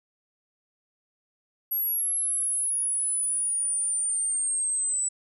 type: linear sweep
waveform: sine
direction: down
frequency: 11560 to 7902 Hz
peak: -24 dBFS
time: 1.71-5.09 s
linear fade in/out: 10 ms
effects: none